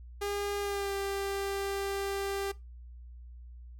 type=tone with pitch glide; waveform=sawtooth; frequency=405.6 to 395.2 Hz; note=G#4 to G4; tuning=-41 to +14 cents; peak=-28 dBFS; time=0.21-2.52 s; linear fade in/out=10 ms; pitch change=-45 cents; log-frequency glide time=0.6-0.94 s; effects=noise-tail reverb RT60 0.2 s tail -19 dB re dry + added 60 Hz sine -45 dBFS peak until 3.79 s